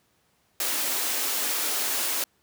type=high-pass noise; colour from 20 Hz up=white; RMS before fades=-27 dBFS; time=0.6-2.24 s; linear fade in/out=2 ms; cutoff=240 Hz; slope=48 dB/octave; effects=pink hiss -67 dBFS RMS until 2.42 s + high-pass 80 Hz 12 dB/octave